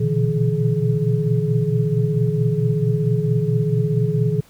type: tone cluster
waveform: sine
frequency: 120.3 / 124.8 / 149.2 / 165.8 / 422.7 Hz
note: B2 / B2 / D3 / E3 / G#4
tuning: -45 / +19 / +28 / +10 / +31 cents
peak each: -22 / -24 / -21 / -22 / -24 dBFS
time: 0-4.41 s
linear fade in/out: 10 ms
effects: pink hiss -52 dBFS RMS until 4.49 s